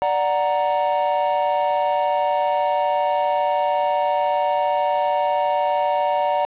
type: chord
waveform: triangle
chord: D augmented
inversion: none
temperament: equal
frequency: 587.3 / 740 / 932.3 Hz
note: D5 / F#5 / A#5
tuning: 0 / 0 / 0 cents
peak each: -20 dBFS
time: 0.02-6.45 s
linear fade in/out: 0 ms
effects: resampled to 8000 Hz + 7-bit